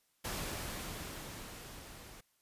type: noise with level ramp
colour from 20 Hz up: pink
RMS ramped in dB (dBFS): -38 to -53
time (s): 0.24-2.21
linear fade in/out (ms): 10
effects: white hiss -75 dBFS RMS until 2.41 s + resampled to 32000 Hz